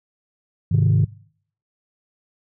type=chord; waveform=sine; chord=Ab major; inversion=none; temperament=equal; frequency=103.83 / 130.81 / 155.56 Hz; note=Ab2 / C3 / Eb3; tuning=0 / 0 / 0 cents; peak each=-16 / -18 / -17 dBFS; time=0.71-1.05 s; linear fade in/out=10 ms; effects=noise-tail reverb RT60 0.6 s tail -23 dB re dry + tanh soft clip ceiling -9 dBFS